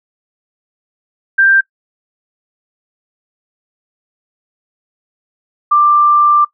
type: tone pair in turn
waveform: sine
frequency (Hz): 1579 / 1182.9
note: G6 / D6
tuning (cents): +12 / +12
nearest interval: perfect fourth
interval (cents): 500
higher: first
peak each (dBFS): -6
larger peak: neither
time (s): 1.38-1.61 / 5.71-6.45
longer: second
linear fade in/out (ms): 10
effects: noise-tail reverb RT60 0.1 s tail -21 dB re dry